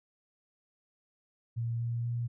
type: tone with pitch steps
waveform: sine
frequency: 116.54 / 117.76 / 118.99 Hz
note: A#2 / A#2 / A#2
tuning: 0 / +18 / +36 cents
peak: -30 dBFS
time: 1.56-2.28 s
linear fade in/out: 20 ms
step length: 240 ms
effects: none